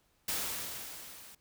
white noise with level ramp, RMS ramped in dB -33 to -53 dBFS, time 0.28-1.35 s, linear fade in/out 5 ms, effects pink hiss -72 dBFS RMS until 1.4 s

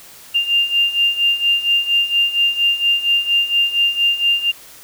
sine beating tone pair, 2794 / 2798.3 Hz, F7 / F7, 0 / +3 cents, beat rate 4.3 Hz, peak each -19 / -15 dBFS, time 0.34-4.52 s, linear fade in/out 20 ms, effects white hiss -41 dBFS RMS until 4.83 s

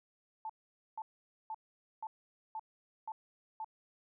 sine tone bursts, 880 Hz, A5, in tune, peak -38 dBFS, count 7, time 0.45-3.645 s, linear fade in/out 2 ms, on 45 ms, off 480 ms, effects none

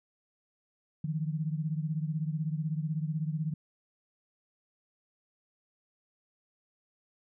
sine beating tone pair, 152.8 / 168.8 Hz, D#3 / E3, -31 / +41 cents, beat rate 16 Hz, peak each -31 / -35 dBFS, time 1.04-3.54 s, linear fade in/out 5 ms, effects none

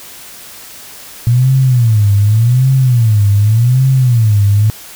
sine tone with vibrato, 115.9 Hz, A#2, 10 cents flat, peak -6 dBFS, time 1.27-4.7 s, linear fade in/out 0 ms, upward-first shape sine, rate 0.86 Hz, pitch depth 240 cents each way, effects white hiss -33 dBFS RMS until 4.95 s

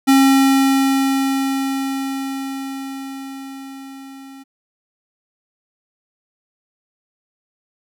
square tone with level ramp, 270 Hz, C#4, 45 cents flat, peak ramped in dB -9 to -37 dBFS, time 0.07-4.44 s, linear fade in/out 20 ms, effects none

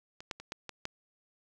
clicks, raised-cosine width 0.2 ms, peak -28 / -18 / -28 / -20 / -23 / -18 dBFS, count 6, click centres 0.205 / 0.312 / 0.4 / 0.521 / 0.693 / 0.854 s, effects none

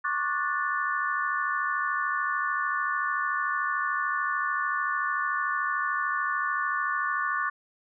sine chord, D major seventh, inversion third, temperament just, 1101.2 / 1174.7 / 1468.3 / 1762 Hz, C#6 / D6 / F#6 / A6, -12 / 0 / -14 / +2 cents, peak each -31 dBFS, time 0.04-7.5 s, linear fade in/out 10 ms, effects none

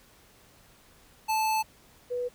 square / sine tone pair in turn, 874 / 491.2 Hz, A5 / B4, -12 / -9 cents, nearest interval minor seventh, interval 997 cents, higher first, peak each -25 / -28 dBFS, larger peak first, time 1.28-1.63 / 2.1-2.29 s, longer first, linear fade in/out 20 ms, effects pink hiss -58 dBFS RMS until 2.34 s

